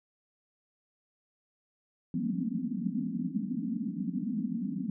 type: band-pass noise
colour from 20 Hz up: pink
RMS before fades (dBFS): -33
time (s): 2.14-4.9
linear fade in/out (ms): 2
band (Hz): 170 to 280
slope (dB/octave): 96
effects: none